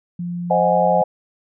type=tone with pitch glide; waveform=sine; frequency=174.61 to 176.64 Hz; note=F3 to F3; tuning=0 to +20 cents; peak=-23 dBFS; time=0.19-1.02 s; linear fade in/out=5 ms; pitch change=+20 cents; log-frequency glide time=0.57-0.8 s
type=chord; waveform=sine; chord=Ab dominant seventh; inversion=first; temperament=equal; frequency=523.3 / 622.3 / 740 / 830.6 Hz; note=C5 / Eb5 / Gb5 / Ab5; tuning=0 / 0 / 0 / 0 cents; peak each=-19 dBFS; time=0.5-1.04 s; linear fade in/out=10 ms
effects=none